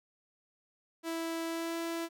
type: tone with pitch glide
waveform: sawtooth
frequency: 329.6 to 333.2 Hz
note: E4 to E4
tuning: 0 to +19 cents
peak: -30 dBFS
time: 1.03-2.09 s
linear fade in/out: 50 ms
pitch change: +19 cents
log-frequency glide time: 1.46-1.77 s
effects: none

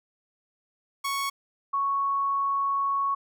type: tone pair in turn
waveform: sawtooth / sine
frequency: 1108.7 / 1108.7 Hz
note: C#6 / C#6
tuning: 0 / 0 cents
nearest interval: unison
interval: 0 cents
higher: neither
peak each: -23 dBFS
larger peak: neither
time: 1.04-1.3 / 1.73-3.15 s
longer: second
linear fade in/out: 10 ms
effects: none

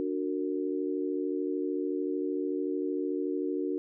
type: chord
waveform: sine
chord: D augmented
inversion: none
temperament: just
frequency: 293.7 / 367.1 / 458.9 Hz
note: D4 / F#4 / A#4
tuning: 0 / -14 / -27 cents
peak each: -32 / -32 / -36 dBFS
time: 0-3.78 s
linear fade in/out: 0 ms
effects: none

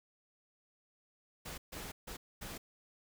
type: noise bursts at uneven times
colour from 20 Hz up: pink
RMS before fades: -45 dBFS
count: 4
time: 1.45-1.58 / 1.72-1.92 / 2.07-2.17 / 2.41-2.58 s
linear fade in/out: 10 ms
effects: none

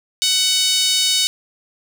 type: tone with high-pass filter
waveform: 5% pulse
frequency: 746 Hz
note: F#5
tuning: 14 cents sharp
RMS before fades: -17 dBFS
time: 0.22-1.27 s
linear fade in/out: 0 ms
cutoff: 3400 Hz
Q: 2.8
effects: none

